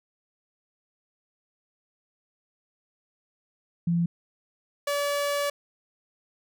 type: tone pair in turn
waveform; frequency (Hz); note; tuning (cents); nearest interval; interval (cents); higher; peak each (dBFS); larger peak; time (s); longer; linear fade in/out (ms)
sine / sawtooth; 170.6 / 573.8; F3 / D5; -40 / -40; octave + major sixth; 2100; second; -21; neither; 3.87-4.06 / 4.87-5.5; second; 5
effects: none